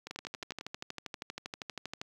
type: two click trains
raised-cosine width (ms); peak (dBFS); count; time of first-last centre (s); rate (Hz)
0.2; -21 / -24; 25 / 7; 0.11-2.015 / 0.07-0.611; 12.6 / 11.1
effects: high-pass 80 Hz 12 dB/octave + 9-bit